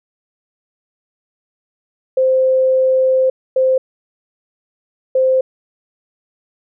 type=tone bursts at uneven times; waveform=sine; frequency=521 Hz; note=C5; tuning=7 cents flat; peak=-10 dBFS; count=3; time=2.17-3.3 / 3.56-3.78 / 5.15-5.41 s; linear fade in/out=5 ms; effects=none